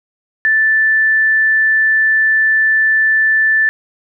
sine tone, 1760 Hz, A6, in tune, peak -9 dBFS, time 0.45-3.69 s, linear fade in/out 0 ms, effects none

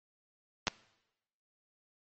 clicks, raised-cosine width 0.2 ms, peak -11 dBFS, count 2, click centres 0.671 / 0.68 s, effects noise-tail reverb RT60 0.9 s tail -21 dB re dry + MP3 32 kbps

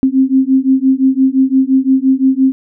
sine beating tone pair, 261.8 / 267.6 Hz, C4 / C4, +1 / +39 cents, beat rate 5.8 Hz, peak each -11 dBFS, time 0.03-2.52 s, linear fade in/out 0 ms, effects none

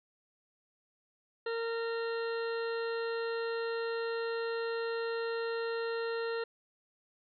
harmonic tone, 460 Hz, A#4, 23 cents flat, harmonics 1 / 2 / 3 / 4 / 6 / 7 / 8 / 9, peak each -33 / -46 / -42 / -44 / -50 / -58 / -55 / -49 dBFS, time 1.46-6.44 s, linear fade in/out 5 ms, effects none

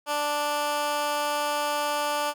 15% pulse tone with high-pass filter, 293.7 Hz, D4, in tune, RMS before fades -27 dBFS, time 0.06-2.34 s, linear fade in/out 50 ms, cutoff 710 Hz, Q 1, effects none

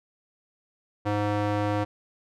square tone with band-pass filter, 103.83 Hz, G#2, in tune, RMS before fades -26 dBFS, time 1.05-1.85 s, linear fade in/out 20 ms, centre 660 Hz, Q 0.66, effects none

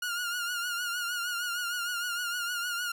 sawtooth tone with vibrato, 1426 Hz, F6, 36 cents sharp, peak -27 dBFS, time 0.02-2.92 s, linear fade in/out 5 ms, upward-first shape triangle, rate 6.5 Hz, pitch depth 63 cents each way, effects none

